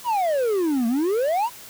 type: exponential two-way sweep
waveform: triangle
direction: down then up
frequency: 1016 to 223 to 1016 Hz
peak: -17 dBFS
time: 0.04-1.5 s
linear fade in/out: 50 ms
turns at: 0.87 s
effects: white hiss -42 dBFS RMS until 1.69 s